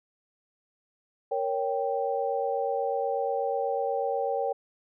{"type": "chord", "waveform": "sine", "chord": "G diminished", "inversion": "first", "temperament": "equal", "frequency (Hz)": [466.2, 554.4, 784], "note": ["Bb4", "Db5", "G5"], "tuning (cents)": [0, 0, 0], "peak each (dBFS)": -30, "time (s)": [1.31, 4.53], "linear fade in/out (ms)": 10, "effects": []}